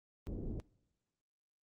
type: low-pass noise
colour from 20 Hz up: pink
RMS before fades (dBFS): -41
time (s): 0.27-0.6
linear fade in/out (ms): 0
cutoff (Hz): 430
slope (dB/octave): 24
effects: noise-tail reverb RT60 1.0 s tail -24 dB re dry + Opus 32 kbps